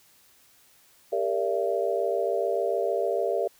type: tone cluster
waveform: sine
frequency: 397.6 / 464.4 / 580 / 674 Hz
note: G4 / A#4 / D5 / E5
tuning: +25 / -7 / -22 / +38 cents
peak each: -29 dBFS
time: 1.12-3.48 s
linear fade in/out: 10 ms
effects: white hiss -59 dBFS RMS until 3.59 s